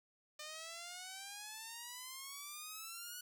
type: exponential sweep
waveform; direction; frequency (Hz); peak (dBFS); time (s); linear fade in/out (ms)
5% pulse; up; 600 to 1480; -35; 0.39-3.21; 5
effects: none